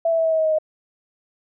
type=tone with pitch steps; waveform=sine; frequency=664 / 657.9 / 651.8 / 645.8 / 639.9 / 634 / 628.2 / 622.4 Hz; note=E5 / E5 / E5 / E5 / D#5 / D#5 / D#5 / D#5; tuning=+12 / -4 / -20 / -36 / +48 / +32 / +16 / 0 cents; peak=-16 dBFS; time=0.05-0.586 s; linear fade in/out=5 ms; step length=67 ms; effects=none